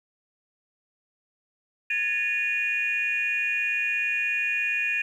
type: tone cluster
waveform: sine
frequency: 1688 / 1805 / 2454 / 2753 Hz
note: G#6 / A6 / D#7 / F7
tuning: +28 / +44 / -25 / -25 cents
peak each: -33 / -32 / -24 / -33 dBFS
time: 1.9-5.02 s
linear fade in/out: 5 ms
effects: tanh soft clip ceiling -15 dBFS + 10-bit